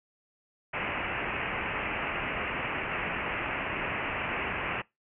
white low-pass noise, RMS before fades -33 dBFS, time 0.73-4.82 s, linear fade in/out 10 ms, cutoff 2800 Hz, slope 96 dB/octave, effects noise-tail reverb RT60 0.2 s tail -22 dB re dry

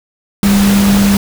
sine tone in noise, 200 Hz, G3, 35 cents sharp, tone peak -7 dBFS, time 0.43-1.17 s, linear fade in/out 2 ms, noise pink, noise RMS -17 dBFS, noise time 0.43-1.17 s, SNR +7 dB, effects none

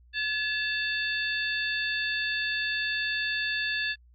harmonic tone with a mistuned harmonic, 890 Hz, A5, 20 cents sharp, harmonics 2 / 3 / 4 / 5, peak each -29 / -33 / -35 / -37 dBFS, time 0.13-3.96 s, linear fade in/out 50 ms, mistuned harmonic 2, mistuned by -70 cents, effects added 60 Hz sine -54 dBFS peak until 4.14 s + AAC 48 kbps

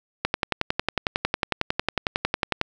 click train, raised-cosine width 0.3 ms, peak -5 dBFS, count 27, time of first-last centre 0.25-2.614 s, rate 11 Hz, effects none

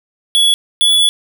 square tone pair in turn, 3380 / 3421 Hz, G#7 / A7, +30 / -49 cents, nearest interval unison, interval 21 cents, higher second, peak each -9 dBFS, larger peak neither, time 0.35-0.54 / 0.81-1.09 s, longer second, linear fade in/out 0 ms, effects none

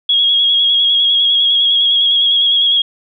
sine tone with vibrato, 3306 Hz, G#7, 9 cents flat, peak -9 dBFS, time 0.09-2.82 s, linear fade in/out 5 ms, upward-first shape square, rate 9.9 Hz, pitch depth 24 cents each way, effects none

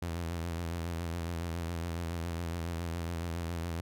sawtooth tone with vibrato, 84.5 Hz, E2, 43 cents sharp, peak -30 dBFS, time 0.02-3.81 s, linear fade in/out 5 ms, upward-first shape sine, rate 7.2 Hz, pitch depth 55 cents each way, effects none

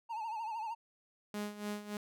triangle tone with vibrato, 890 Hz, A5, 20 cents sharp, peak -35 dBFS, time 0.09-0.75 s, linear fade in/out 20 ms, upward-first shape sine, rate 13 Hz, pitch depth 84 cents each way
sawtooth tone with tremolo, 207.7 Hz, G#3, in tune, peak -32 dBFS, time 1.34-1.97 s, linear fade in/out 2 ms, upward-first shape sine, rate 3.5 Hz, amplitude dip 75%
effects none

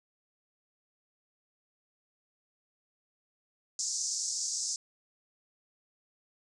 white band-pass noise, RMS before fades -34 dBFS, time 3.79-4.76 s, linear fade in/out 2 ms, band 5100 to 7500 Hz, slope 48 dB/octave, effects resampled to 24000 Hz

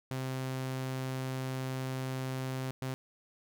sawtooth tone bursts at uneven times, 130.8 Hz, C3, in tune, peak -30 dBFS, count 2, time 0.11-2.71 / 2.82-2.94 s, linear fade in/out 0 ms, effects none

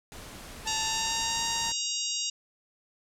pink noise, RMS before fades -44 dBFS, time 0.12-1.72 s, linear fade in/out 0 ms
sawtooth tone with pitch glide, 880 to 915.8 Hz, A5 to A#5, 0 to -31 cents, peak -29 dBFS, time 0.65-1.72 s, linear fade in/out 20 ms, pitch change +69 cents, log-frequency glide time 0.76-1.43 s
harmonic tone, 944 Hz, A#5, 22 cents sharp, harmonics 3 / 4 / 5 / 6 / 7 / 8, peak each -36 / -36 / -36 / -36 / -36 / -36 dBFS, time 0.67-2.3 s, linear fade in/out 5 ms
effects low-pass 12000 Hz 12 dB/octave

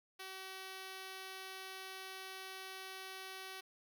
5% pulse tone, 380 Hz, F#4, 46 cents sharp, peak -35 dBFS, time 0.19-3.61 s, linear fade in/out 10 ms, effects none

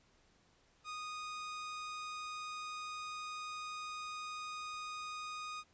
sawtooth tone, 1239 Hz, D#6, 8 cents flat, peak -38 dBFS, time 0.84-5.64 s, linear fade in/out 50 ms, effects pink hiss -70 dBFS RMS until 5.73 s + resampled to 16000 Hz

